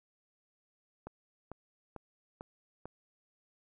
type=click train; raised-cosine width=1 ms; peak=-29 dBFS; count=5; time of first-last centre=1.07-2.856 s; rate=2.24 Hz; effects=none